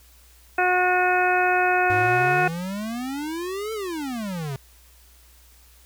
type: harmonic tone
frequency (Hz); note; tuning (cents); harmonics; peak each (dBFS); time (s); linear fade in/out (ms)
363.2; F#4; -32; 1 / 2 / 3 / 4 / 5 / 6 / 7; -25 / -21 / -31 / -23 / -29 / -37 / -27; 0.58-2.48; 5
type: exponential two-way sweep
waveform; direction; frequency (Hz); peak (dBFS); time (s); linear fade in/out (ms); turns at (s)
square; up then down; 100 to 449.4 to 130.3; -28; 1.9-4.56; 0; 3.73
effects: added 60 Hz sine -52 dBFS peak until 5.85 s + white hiss -55 dBFS RMS until 5.85 s